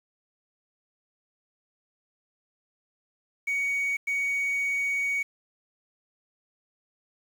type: tone bursts at uneven times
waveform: sine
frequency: 2242 Hz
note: C#7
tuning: 19 cents sharp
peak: -22 dBFS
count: 2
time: 3.47-3.97 / 4.07-5.23 s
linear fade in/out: 10 ms
effects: tanh soft clip ceiling -24 dBFS + 8-bit